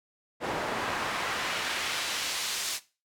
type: noise with band-pass filter sweep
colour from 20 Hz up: pink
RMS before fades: -32 dBFS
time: 0.4-2.8 s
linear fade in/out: 50 ms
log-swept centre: 710 to 6300 Hz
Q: 0.71
effects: noise-tail reverb RT60 0.3 s tail -17 dB re dry